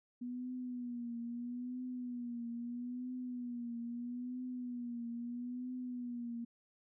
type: tone with vibrato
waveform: sine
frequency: 243.4 Hz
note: B3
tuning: 25 cents flat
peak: -39 dBFS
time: 0.21-6.45 s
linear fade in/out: 10 ms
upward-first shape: triangle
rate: 0.77 Hz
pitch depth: 71 cents each way
effects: none